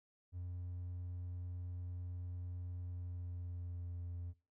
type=tone with pitch glide; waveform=triangle; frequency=89.1 to 87.37 Hz; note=F2 to F2; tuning=+35 to +1 cents; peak=-39 dBFS; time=0.32-4.34 s; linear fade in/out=50 ms; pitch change=-34 cents; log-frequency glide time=2.81-4.04 s; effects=noise-tail reverb RT60 0.3 s tail -18 dB re dry + tanh soft clip ceiling -35 dBFS